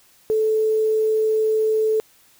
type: tone with quantisation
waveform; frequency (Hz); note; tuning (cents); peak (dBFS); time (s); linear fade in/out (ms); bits
sine; 436.6; A4; -13; -16; 0.3-2; 0; 7
effects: white hiss -55 dBFS RMS until 2.39 s